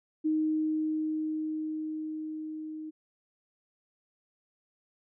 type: tone with level ramp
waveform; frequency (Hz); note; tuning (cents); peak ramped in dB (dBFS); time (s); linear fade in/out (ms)
sine; 311.4; D#4; +2; -24 to -37; 0.24-2.91; 20
effects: none